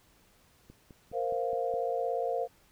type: click train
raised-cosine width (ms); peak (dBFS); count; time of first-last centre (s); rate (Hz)
3; -37; 6; 0.7-1.74; 4.81
type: chord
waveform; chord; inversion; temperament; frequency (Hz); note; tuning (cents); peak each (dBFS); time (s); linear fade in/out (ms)
sine; Bb suspended second; none; equal; 466.2 / 523.3 / 698.5; Bb4 / C5 / F5; 0 / 0 / 0; -33; 1.12-2.48; 50
effects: pink hiss -64 dBFS RMS until 2.71 s